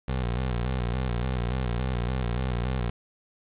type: tone with vibrato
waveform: 20% pulse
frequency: 61.74 Hz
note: B1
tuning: in tune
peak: -21 dBFS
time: 0.08-2.9 s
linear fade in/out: 5 ms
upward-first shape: square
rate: 3.5 Hz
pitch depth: 78 cents each way
effects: resampled to 8000 Hz + 8-bit